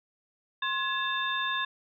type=tone cluster; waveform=sine; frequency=1062 / 1689 / 2672 / 3604 Hz; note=C6 / G#6 / E7 / A7; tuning=+25 / +29 / +23 / +41 cents; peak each=-32 / -31 / -40 / -33 dBFS; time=0.62-1.65 s; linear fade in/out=5 ms; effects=none